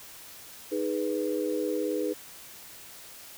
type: chord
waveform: sine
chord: G# minor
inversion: second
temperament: equal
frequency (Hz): 311.1 / 415.3 / 493.9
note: D#4 / G#4 / B4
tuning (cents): 0 / 0 / 0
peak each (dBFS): -31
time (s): 0.71-2.14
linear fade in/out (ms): 20
effects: white hiss -47 dBFS RMS until 3.37 s